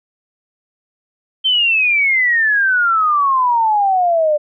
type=exponential sweep; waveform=sine; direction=down; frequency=3136 to 587.3 Hz; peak=-11 dBFS; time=1.44-4.38 s; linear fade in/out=20 ms; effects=none